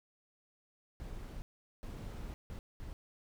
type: noise bursts at uneven times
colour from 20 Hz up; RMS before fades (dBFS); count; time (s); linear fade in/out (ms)
brown; -44; 4; 1-1.42 / 1.83-2.34 / 2.5-2.59 / 2.8-2.93; 0
effects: none